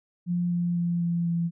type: tone with pitch steps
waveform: sine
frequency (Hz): 175.4 / 173.89 / 172.39 / 170.9 / 169.43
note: F3 / F3 / F3 / F3 / E3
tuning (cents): +8 / -7 / -22 / -37 / +48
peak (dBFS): -23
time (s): 0.26-1.51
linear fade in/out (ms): 50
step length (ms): 250
effects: none